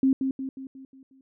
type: tone with echo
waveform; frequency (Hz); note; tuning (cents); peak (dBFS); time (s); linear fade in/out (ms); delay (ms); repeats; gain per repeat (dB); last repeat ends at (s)
sine; 266.3; C4; +31; -17; 0.03-0.13; 2; 180; 6; -6; 1.21
effects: none